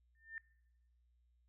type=tone with exponential growth; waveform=sine; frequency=1800 Hz; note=A6; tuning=39 cents sharp; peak=-40 dBFS; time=0.15-0.38 s; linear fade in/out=1 ms; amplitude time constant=50 ms; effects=noise-tail reverb RT60 1.0 s tail -24 dB re dry + added 60 Hz sine -70 dBFS peak until 1.48 s